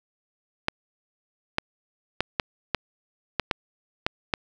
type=clicks; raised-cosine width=0.3 ms; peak=-6 dBFS; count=9; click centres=0.684 / 1.584 / 2.206 / 2.398 / 2.747 / 3.397 / 3.512 / 4.065 / 4.338 s; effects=none